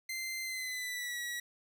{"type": "tone with pitch glide", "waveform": "sawtooth", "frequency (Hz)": [2079, 1928.6], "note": ["C7", "B6"], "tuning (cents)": [-12, -42], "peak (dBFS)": -33, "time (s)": [0.09, 1.4], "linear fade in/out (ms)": 5, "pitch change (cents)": -130, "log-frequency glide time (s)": [0.43, 1.19], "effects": []}